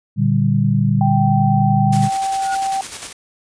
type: chord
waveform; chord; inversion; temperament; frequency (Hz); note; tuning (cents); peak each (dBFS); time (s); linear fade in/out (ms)
sine; G minor; first; equal; 116.54 / 146.83 / 196; Bb2 / D3 / G3; 0 / 0 / 0; -17; 0.16-2.1; 50
type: tone with pitch glide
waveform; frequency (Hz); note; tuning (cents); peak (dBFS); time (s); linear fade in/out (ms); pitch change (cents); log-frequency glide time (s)
sine; 784 to 777.2; G5 to G5; 0 to -15; -17; 1.01-2.81; 2; -15; 1.14-1.21
type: noise with tremolo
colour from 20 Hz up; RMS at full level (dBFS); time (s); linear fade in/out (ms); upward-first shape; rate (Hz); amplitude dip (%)
white; -28; 1.92-3.13; 10; square; 10; 45
type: tone with exponential growth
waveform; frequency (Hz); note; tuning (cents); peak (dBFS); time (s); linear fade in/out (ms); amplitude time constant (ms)
triangle; 1446; F#6; -40; -20; 2.32-2.55; 5; 49
effects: resampled to 22050 Hz